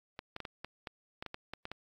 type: clicks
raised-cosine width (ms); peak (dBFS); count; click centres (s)
0.3; -24; 12; 0.191 / 0.364 / 0.403 / 0.452 / 0.646 / 0.872 / 1.225 / 1.263 / 1.344 / 1.536 / 1.654 / 1.716
effects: AAC 64 kbps